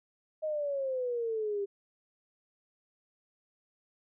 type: exponential sweep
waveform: sine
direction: down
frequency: 630 to 394.8 Hz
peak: -30 dBFS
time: 0.42-1.66 s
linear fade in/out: 20 ms
effects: none